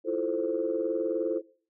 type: chord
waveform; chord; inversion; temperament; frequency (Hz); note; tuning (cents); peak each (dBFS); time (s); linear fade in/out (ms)
sine; F major seventh; third; equal; 329.6 / 349.2 / 440 / 523.3; E4 / F4 / A4 / C5; 0 / 0 / 0 / 0; -32 / -32 / -30 / -31; 0.04-1.42; 50
effects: noise-tail reverb RT60 0.4 s tail -18 dB re dry + tanh soft clip ceiling -17 dBFS